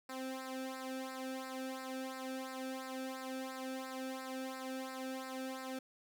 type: tone with flanger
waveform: sawtooth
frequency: 261.6 Hz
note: C4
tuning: in tune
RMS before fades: -43 dBFS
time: 0.09-5.79 s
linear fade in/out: 5 ms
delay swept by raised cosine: 0.31 to 1.02 ms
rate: 2.9 Hz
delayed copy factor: -0.85
effects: none